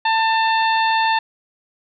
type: harmonic tone with a mistuned harmonic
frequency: 893 Hz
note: A5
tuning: 25 cents sharp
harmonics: 1 / 2 / 3 / 4 / 5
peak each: -16 / -22 / -26 / -28 / -30 dBFS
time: 0.05-1.19 s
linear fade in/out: 5 ms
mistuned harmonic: 5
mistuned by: -47 cents
effects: none